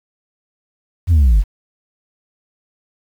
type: linear sweep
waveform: sine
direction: down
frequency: 91.4 to 41.2 Hz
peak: -5 dBFS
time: 1.07-1.44 s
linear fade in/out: 50 ms
effects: tanh soft clip ceiling -7 dBFS + 7-bit